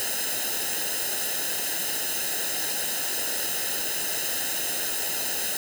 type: noise with comb filter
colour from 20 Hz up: white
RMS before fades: -28 dBFS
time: 0-5.57 s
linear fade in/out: 0 ms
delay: 0.88 ms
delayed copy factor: -0.75
effects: none